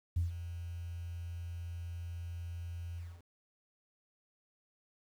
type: tone with ADSR envelope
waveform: sine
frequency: 85.6 Hz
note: F2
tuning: 34 cents flat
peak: -26 dBFS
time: 0.16-3.23 s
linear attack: 9 ms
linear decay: 140 ms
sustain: -13 dB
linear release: 250 ms
effects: tanh soft clip ceiling -24 dBFS + 10-bit